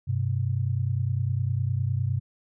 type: tone pair together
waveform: sine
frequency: 98.35 / 128.2 Hz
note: G2 / C3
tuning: +6 / -35 cents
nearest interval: perfect fourth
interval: 459 cents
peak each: -26 dBFS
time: 0.07-2.2 s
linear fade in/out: 20 ms
effects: none